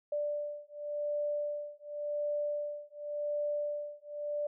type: beating tone pair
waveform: sine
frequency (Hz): 588 / 588.9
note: D5 / D5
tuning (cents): +2 / +5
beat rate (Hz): 0.9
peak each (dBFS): -36 / -36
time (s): 0.12-4.47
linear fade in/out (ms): 5
effects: none